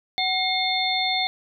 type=harmonic tone with a mistuned harmonic; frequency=716 Hz; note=F5; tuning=43 cents sharp; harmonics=1 / 3 / 5 / 6; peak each=-26 / -27 / -25 / -28 dBFS; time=0.18-1.27 s; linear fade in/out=0 ms; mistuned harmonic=1; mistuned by=+75 cents; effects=none